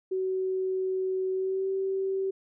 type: tone with pitch glide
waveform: sine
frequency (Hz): 376.1 to 384.9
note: F#4 to G4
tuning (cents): +28 to -32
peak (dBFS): -26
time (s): 0.11-2.31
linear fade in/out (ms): 10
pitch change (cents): +40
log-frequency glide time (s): 1.32-1.69
effects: none